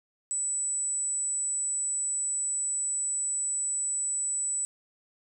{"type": "tone", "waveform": "sine", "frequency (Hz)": 7950, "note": "B8", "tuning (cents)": 10, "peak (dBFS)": -27, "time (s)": [0.31, 4.65], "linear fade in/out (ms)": 0, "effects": []}